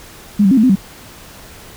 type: tone with pitch steps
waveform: sine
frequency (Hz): 205.6 / 192.1 / 267.5 / 217.8 / 257.3 / 192.5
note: G#3 / G3 / C4 / A3 / C4 / G3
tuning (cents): -17 / -35 / +38 / -17 / -29 / -31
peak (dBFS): -7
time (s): 0.39-0.756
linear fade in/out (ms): 10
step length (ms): 61
effects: pink hiss -38 dBFS RMS until 1.76 s